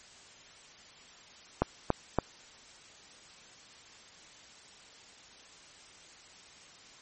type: click train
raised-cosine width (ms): 1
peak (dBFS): -10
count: 3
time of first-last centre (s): 1.62-2.187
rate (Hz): 3.53
effects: white hiss -54 dBFS RMS until 7.01 s + MP3 32 kbps